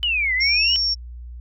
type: exponential two-way sweep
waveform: sine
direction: down then up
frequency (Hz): 3020 to 1964 to 3020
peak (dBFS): -18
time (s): 0.03-0.76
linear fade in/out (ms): 0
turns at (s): 0.34
type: tone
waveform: sine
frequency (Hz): 5490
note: F8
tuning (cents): -31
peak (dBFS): -18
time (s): 0.4-0.95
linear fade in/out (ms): 20
effects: added 60 Hz sine -33 dBFS peak until 1.4 s